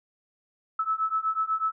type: beating tone pair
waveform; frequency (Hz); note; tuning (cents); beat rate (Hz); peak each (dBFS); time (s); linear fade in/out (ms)
sine; 1300 / 1308.1; E6 / E6; -24 / -14; 8.1; -28 / -27; 0.79-1.72; 5
effects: none